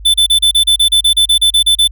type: tone bursts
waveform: square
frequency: 3518 Hz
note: A7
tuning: 1 cent flat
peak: -7 dBFS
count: 15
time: 0.05-1.877 s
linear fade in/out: 10 ms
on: 91 ms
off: 33 ms
effects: added 50 Hz sine -28 dBFS peak until 1.91 s